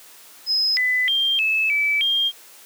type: tone with pitch steps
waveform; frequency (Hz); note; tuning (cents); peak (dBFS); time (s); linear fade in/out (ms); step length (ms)
sine; 5090 / 2003 / 3185 / 2605 / 2305 / 3210; D#8 / B6 / G7 / E7 / D7 / G7; +39 / +24 / +27 / -21 / -33 / +40; -17; 0.46-2.32; 50; 310
effects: white hiss -46 dBFS RMS until 2.65 s + high-pass 300 Hz 12 dB/octave